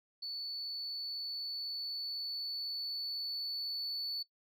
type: tone with level ramp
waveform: sine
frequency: 4462 Hz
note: C#8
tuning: 11 cents sharp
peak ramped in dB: -37 to -33 dBFS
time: 0.22-4.23 s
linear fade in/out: 10 ms
effects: noise-tail reverb RT60 0.1 s tail -20 dB re dry + tanh soft clip ceiling -34 dBFS